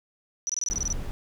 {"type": "tone bursts", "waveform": "sine", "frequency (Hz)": 5900, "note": "F#8", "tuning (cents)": -6, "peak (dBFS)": -25, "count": 10, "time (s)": [0.47, 0.926], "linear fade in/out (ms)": 0, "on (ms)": 24, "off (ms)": 24}
{"type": "noise", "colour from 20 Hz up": "brown", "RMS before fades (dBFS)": -32, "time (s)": [0.7, 1.11], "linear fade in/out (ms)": 0}
{"effects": []}